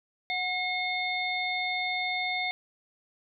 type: harmonic tone with a mistuned harmonic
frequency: 720 Hz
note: F#5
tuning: 47 cents flat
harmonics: 1 / 3 / 5 / 6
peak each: -33 / -30 / -35 / -42 dBFS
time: 0.3-2.51 s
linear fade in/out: 0 ms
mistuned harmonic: 1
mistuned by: +33 cents
effects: none